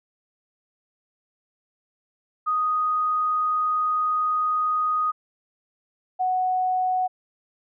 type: tone pair in turn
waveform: sine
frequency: 1244.5 / 740 Hz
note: D#6 / F#5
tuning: 0 / 0 cents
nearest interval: major sixth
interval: 900 cents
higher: first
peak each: -20 dBFS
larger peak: neither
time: 2.46-5.12 / 6.19-7.08 s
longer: first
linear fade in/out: 20 ms
effects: none